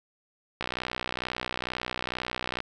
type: click train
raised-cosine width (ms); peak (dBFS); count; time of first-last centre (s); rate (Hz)
0.3; -14; 125; 0.61-2.604; 62.2
effects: none